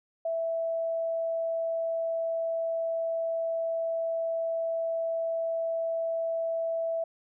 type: tone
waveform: sine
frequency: 659.3 Hz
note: E5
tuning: in tune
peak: -27 dBFS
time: 0.25-7.04 s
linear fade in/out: 5 ms
effects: none

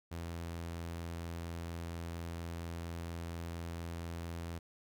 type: tone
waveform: sawtooth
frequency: 84.3 Hz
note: E2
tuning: 39 cents sharp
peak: -36 dBFS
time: 0.11-4.59 s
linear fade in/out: 10 ms
effects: none

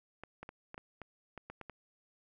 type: clicks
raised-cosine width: 0.5 ms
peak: -30 dBFS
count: 10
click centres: 0.236 / 0.43 / 0.491 / 0.744 / 0.779 / 1.017 / 1.377 / 1.5 / 1.613 / 1.697 s
effects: none

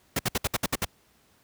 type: noise bursts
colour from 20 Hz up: pink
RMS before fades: -25 dBFS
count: 8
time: 0.16-0.849 s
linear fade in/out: 5 ms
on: 31 ms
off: 63 ms
effects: pink hiss -63 dBFS RMS until 1.43 s + high-pass 60 Hz 12 dB/octave

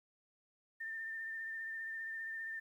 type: tone with vibrato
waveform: sine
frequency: 1800 Hz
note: A6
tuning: 39 cents sharp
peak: -40 dBFS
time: 0.8-2.6 s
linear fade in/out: 10 ms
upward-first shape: sine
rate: 15 Hz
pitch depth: 20 cents each way
effects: 12-bit

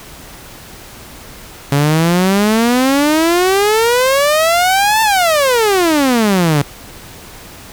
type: exponential two-way sweep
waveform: sawtooth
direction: up then down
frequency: 138.7 to 897 to 138.7 Hz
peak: -6 dBFS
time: 1.72-6.62 s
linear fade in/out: 2 ms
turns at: 5.02 s
effects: pink hiss -35 dBFS RMS until 7.72 s

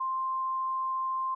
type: tone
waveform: sine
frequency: 1049 Hz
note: C6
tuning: 4 cents sharp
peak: -28 dBFS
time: 0-1.35 s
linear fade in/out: 10 ms
effects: none

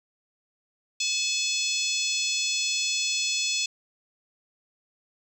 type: harmonic tone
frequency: 859 Hz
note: A5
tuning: 42 cents flat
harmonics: 3 / 4 / 5 / 6 / 7 / 8 / 9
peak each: -30 / -31 / -32 / -33 / -33 / -34 / -35 dBFS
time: 1-3.66 s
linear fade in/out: 5 ms
effects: 9-bit

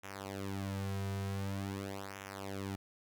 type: tone with flanger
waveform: sawtooth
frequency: 98 Hz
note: G2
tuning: in tune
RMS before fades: -40 dBFS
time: 0.03-2.76 s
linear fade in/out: 10 ms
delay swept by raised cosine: 0.22 to 3.62 ms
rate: 0.46 Hz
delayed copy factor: -0.85
effects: none

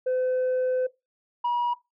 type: tone pair in turn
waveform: sine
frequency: 510 / 962.8 Hz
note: C5 / B5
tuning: -44 / -44 cents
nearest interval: major seventh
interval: 1100 cents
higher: second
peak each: -20 dBFS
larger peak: neither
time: 0.06-0.87 / 1.44-1.74 s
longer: first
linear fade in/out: 10 ms
effects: noise-tail reverb RT60 0.2 s tail -19 dB re dry + tanh soft clip ceiling -21 dBFS

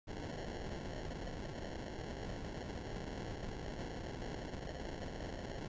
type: noise with sample-and-hold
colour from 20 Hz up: pink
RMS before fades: -44 dBFS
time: 0.07-5.68 s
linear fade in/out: 10 ms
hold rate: 1225 Hz
effects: resampled to 16000 Hz

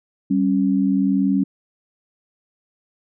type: tone pair together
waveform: sine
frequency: 194.3 / 274.8 Hz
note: G3 / C#4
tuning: -15 / -15 cents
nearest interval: tritone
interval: 600 cents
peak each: -18 dBFS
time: 0.3-1.44 s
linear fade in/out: 10 ms
effects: none

